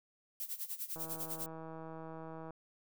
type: noise with tremolo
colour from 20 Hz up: violet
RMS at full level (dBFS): -39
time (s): 0.4-1.46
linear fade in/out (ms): 0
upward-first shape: sine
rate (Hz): 10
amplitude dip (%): 85
type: click train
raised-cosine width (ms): 1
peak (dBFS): -34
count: 250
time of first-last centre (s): 0.96-2.507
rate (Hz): 161
effects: none